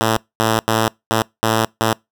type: tone bursts at uneven times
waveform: 5% pulse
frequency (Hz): 111.4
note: A2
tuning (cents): +22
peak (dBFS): -3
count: 6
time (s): 0.01-0.17 / 0.4-0.59 / 0.68-0.88 / 1.11-1.22 / 1.43-1.65 / 1.81-1.93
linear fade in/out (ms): 0
effects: noise-tail reverb RT60 0.2 s tail -25 dB re dry